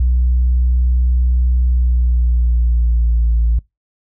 sine tone with pitch glide, 61.74 to 56.94 Hz, B1 to A#1, 0 to -40 cents, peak -9 dBFS, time 0-3.59 s, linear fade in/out 5 ms, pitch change -140 cents, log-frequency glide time 1.64-3.33 s, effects noise-tail reverb RT60 0.2 s tail -25 dB re dry + tanh soft clip ceiling -8 dBFS

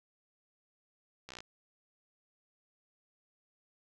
slowing click train, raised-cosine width 0.2 ms, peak -28 dBFS, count 8, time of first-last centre 1.29-1.405 s, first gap 15 ms, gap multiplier 1.03, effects none

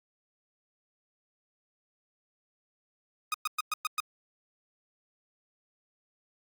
sawtooth tone bursts, 1246 Hz, D#6, 2 cents sharp, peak -24 dBFS, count 6, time 3.32-4.002 s, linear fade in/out 2 ms, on 22 ms, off 110 ms, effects Opus 48 kbps

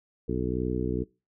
harmonic tone, 62.1 Hz, B1, 10 cents sharp, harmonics 1 / 2 / 3 / 4 / 5 / 6 / 7, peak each -34 / -34 / -34 / -34 / -34 / -34 / -34 dBFS, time 0.28-1.04 s, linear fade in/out 10 ms, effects noise-tail reverb RT60 0.3 s tail -25 dB re dry

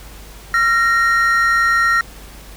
triangle tone pair together, 1367.5 / 1864.7 Hz, F6 / A#6, -37 / 0 cents, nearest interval perfect fourth, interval 537 cents, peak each -13 dBFS, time 0.54-2.01 s, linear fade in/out 2 ms, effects added 50 Hz sine -37 dBFS peak until 2.56 s + pink hiss -40 dBFS RMS until 2.56 s

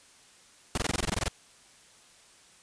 pink noise bursts, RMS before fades -28 dBFS, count 12, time 0.75-1.282 s, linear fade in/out 2 ms, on 26 ms, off 20 ms, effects white hiss -57 dBFS RMS until 2.62 s + resampled to 22050 Hz

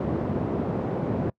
pink band-pass noise, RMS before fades -27 dBFS, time 0-1.3 s, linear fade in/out 5 ms, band 120 to 550 Hz, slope 12 dB/octave, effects noise-tail reverb RT60 0.1 s tail -24 dB re dry + high-pass 60 Hz 12 dB/octave

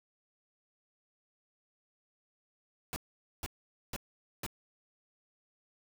pink noise bursts, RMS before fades -38 dBFS, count 4, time 2.93-4.464 s, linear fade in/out 0 ms, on 31 ms, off 470 ms, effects none

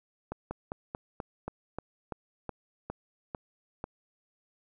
slowing click train, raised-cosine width 1 ms, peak -21 dBFS, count 12, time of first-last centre 0.32-3.841 s, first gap 190 ms, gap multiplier 1.1, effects none

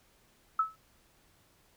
sine tone with exponential decay, 1300 Hz, E6, 24 cents flat, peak -21 dBFS, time 0.59-0.76 s, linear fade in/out 5 ms, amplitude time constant 35 ms, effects pink hiss -66 dBFS RMS until 1.76 s

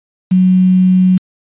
sine tone with quantisation, 184.7 Hz, F#3, 3 cents flat, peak -6 dBFS, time 0.31-1.18 s, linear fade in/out 10 ms, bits 5, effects resampled to 8000 Hz

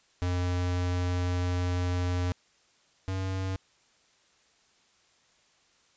square tone pair in turn, 89.4 / 94.77 Hz, F2 / F#2, +41 / +42 cents, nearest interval minor second, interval 101 cents, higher second, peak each -27 / -30 dBFS, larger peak first, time 0.22-2.32 / 3.08-3.56 s, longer first, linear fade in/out 0 ms, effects white hiss -65 dBFS RMS until 5.96 s + resampled to 16000 Hz

